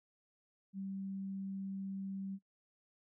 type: tone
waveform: sine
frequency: 194 Hz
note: G3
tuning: 18 cents flat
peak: -39 dBFS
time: 0.73-2.39 s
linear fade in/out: 50 ms
effects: noise-tail reverb RT60 0.1 s tail -20 dB re dry